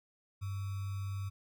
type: tone with sample-and-hold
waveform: sine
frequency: 98 Hz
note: G2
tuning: in tune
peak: -35 dBFS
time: 0.41-1.3 s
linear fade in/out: 20 ms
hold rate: 1225 Hz
effects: none